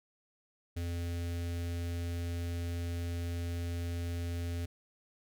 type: tone with notch filter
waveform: square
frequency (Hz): 85.8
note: F2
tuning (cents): -30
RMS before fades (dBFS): -36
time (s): 0.76-4.66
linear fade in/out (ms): 10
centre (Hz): 1000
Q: 0.99
effects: none